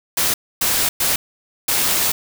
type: noise bursts at uneven times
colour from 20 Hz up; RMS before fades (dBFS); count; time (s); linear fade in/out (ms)
white; -18; 4; 0.17-0.34 / 0.61-0.89 / 1-1.16 / 1.68-2.12; 5
effects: none